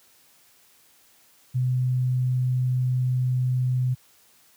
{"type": "tone", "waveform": "sine", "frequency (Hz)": 126.8, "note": "B2", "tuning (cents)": 46, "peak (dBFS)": -20, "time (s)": [1.54, 3.95], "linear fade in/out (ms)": 20, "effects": ["white hiss -58 dBFS RMS until 4.56 s", "high-pass 60 Hz 12 dB/octave"]}